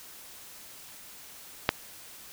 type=click; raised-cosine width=0.3 ms; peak=-4 dBFS; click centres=1.691 s; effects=white hiss -48 dBFS RMS until 2.32 s